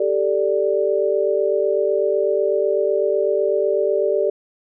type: chord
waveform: sine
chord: G suspended second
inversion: none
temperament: equal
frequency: 392 / 440 / 587.3 Hz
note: G4 / A4 / D5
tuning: 0 / 0 / 0 cents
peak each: -20 / -21 / -20 dBFS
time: 0-4.3 s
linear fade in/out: 5 ms
effects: none